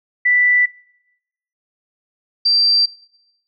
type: tone pair in turn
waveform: sine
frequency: 1975.5 / 4699 Hz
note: B6 / D8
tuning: 0 / 0 cents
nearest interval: octave + minor third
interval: 1500 cents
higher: second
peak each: -11 dBFS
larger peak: neither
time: 0.25-0.66 / 2.45-2.86 s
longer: neither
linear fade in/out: 10 ms
effects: noise-tail reverb RT60 0.9 s tail -23 dB re dry